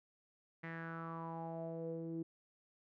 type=tone with low-pass filter sweep; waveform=sawtooth; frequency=164.81 Hz; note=E3; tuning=in tune; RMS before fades=-44 dBFS; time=0.63-2.23 s; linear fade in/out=10 ms; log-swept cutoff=2000 to 340 Hz; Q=5.8; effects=none